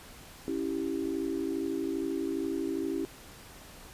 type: chord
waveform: sine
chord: C# diminished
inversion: none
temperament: equal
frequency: 277.2 / 329.6 / 392 Hz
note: C#4 / E4 / G4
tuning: 0 / 0 / 0 cents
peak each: -34 / -33 / -35 dBFS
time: 0.48-3.05 s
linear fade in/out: 0 ms
effects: pink hiss -50 dBFS RMS until 3.93 s + resampled to 32000 Hz